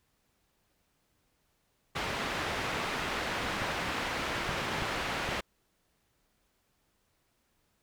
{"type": "low-pass noise", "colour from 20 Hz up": "white", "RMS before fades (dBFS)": -34, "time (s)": [1.95, 5.41], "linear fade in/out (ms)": 10, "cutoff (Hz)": 2200, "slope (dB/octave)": 12}
{"type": "clicks", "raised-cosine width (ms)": 5, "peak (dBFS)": -26, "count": 4, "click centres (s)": [3.62, 4.492, 4.822, 5.29]}
{"effects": ["pink hiss -74 dBFS RMS until 7.82 s"]}